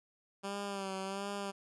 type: tone with vibrato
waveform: 10% pulse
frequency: 196.2 Hz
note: G3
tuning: 2 cents sharp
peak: -29 dBFS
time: 0.43-1.52 s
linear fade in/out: 20 ms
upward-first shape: sine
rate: 1.4 Hz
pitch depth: 48 cents each way
effects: resampled to 24000 Hz